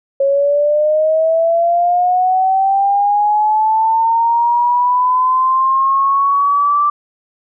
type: linear sweep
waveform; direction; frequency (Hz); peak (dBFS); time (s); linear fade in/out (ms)
sine; up; 546 to 1174.7; -10; 0.2-6.9; 5
effects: none